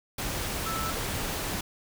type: tone in noise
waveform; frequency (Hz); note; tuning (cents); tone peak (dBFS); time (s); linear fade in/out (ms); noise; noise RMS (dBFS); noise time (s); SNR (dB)
sine; 1318.5; E6; 0; -32; 0.66-0.91; 5; pink; -32; 0.18-1.61; -3
effects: none